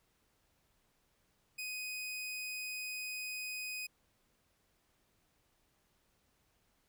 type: tone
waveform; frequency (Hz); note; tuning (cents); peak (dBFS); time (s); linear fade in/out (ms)
sawtooth; 2500; D#7; +8; -36; 1.58-3.87; 10
effects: pink hiss -75 dBFS RMS until 6.88 s